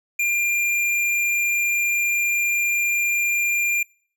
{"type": "tone with hard clipping", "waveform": "sine", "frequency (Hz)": 2395, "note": "D7", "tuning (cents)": 33, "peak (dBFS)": -20, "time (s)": [0.19, 3.83], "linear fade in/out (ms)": 5, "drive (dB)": 16, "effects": ["noise-tail reverb RT60 0.5 s tail -25 dB re dry"]}